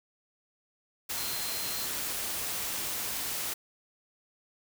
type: tone in noise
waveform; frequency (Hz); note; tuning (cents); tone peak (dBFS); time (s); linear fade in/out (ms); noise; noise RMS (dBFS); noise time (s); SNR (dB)
sine; 4148; C8; -16; -40; 1.17-1.86; 10; white; -34; 1.09-3.54; -9
effects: none